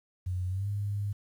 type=tone with pitch glide; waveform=sine; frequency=91.2 to 101.78 Hz; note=F#2 to G#2; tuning=-24 to -34 cents; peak=-29 dBFS; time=0.26-1.13 s; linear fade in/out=10 ms; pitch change=+190 cents; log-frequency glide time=0.48-0.68 s; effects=10-bit